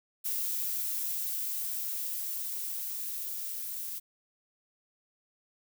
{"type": "noise with level ramp", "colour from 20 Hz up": "violet", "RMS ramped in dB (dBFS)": [-32, -38], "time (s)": [0.24, 4], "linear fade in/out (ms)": 20, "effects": []}